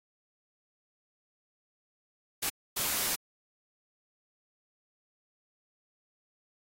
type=noise bursts at uneven times; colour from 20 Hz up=white; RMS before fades=-31 dBFS; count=2; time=2.42-2.5 / 2.76-3.16 s; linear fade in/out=10 ms; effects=AAC 48 kbps